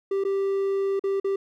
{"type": "tone with dropouts", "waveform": "triangle", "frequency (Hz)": 392, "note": "G4", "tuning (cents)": 0, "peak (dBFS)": -20, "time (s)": [0.11, 1.36], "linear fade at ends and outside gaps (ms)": 5, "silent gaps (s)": [[0.239, 0.249], [0.995, 1.038], [1.2, 1.244]], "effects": []}